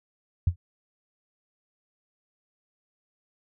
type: tone with exponential decay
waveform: sine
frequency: 87.4 Hz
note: F2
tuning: 2 cents sharp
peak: -15 dBFS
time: 0.47-0.56 s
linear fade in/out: 5 ms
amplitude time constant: 18 ms
effects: none